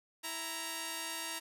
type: tone pair together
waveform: 5% pulse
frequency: 329.6 / 932.3 Hz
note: E4 / A#5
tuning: 0 / 0 cents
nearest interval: octave + tritone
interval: 1800 cents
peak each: -32 / -27 dBFS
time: 0.23-1.4 s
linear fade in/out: 20 ms
effects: none